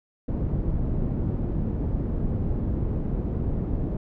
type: low-pass noise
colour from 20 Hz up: pink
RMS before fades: -26 dBFS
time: 0.28-3.97 s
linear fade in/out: 5 ms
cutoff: 290 Hz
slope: 12 dB/octave
effects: none